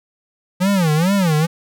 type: tone with vibrato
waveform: square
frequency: 174.61 Hz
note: F3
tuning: in tune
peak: -14 dBFS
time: 0.6-1.47 s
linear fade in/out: 20 ms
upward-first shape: sine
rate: 2.3 Hz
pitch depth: 250 cents each way
effects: none